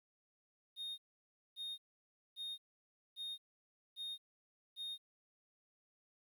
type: tone bursts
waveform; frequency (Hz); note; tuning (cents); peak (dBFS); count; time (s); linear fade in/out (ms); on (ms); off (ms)
triangle; 3698; A#7; -15; -40; 6; 0.76-4.98; 50; 220; 580
effects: 12-bit